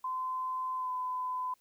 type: tone with pitch glide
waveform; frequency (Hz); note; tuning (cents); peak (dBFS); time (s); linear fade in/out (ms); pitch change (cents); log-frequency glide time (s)
sine; 1027 to 1010.5; C6 to B5; -33 to +39; -32; 0.04-1.54; 5; -28; 0.76-0.91
effects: white hiss -71 dBFS RMS until 1.6 s